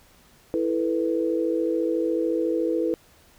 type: chord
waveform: sine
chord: E suspended fourth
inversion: none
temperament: equal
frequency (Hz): 329.6 / 440 / 493.9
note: E4 / A4 / B4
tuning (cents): 0 / 0 / 0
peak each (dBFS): -24 / -28 / -26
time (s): 0.54-2.94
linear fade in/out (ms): 0
effects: pink hiss -56 dBFS RMS until 3.38 s

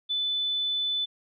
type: tone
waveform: sine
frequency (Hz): 3500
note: A7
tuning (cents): -10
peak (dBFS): -25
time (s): 0.09-1.06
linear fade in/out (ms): 20
effects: none

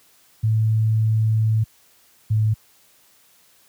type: tone pair in turn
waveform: sine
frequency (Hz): 110 / 108.42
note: A2 / A2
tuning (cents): 0 / -25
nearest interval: unison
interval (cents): 25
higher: first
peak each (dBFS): -15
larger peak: neither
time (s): 0.43-1.64 / 2.3-2.54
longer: first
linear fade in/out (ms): 10
effects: white hiss -56 dBFS RMS until 3.68 s + high-pass 60 Hz 12 dB/octave

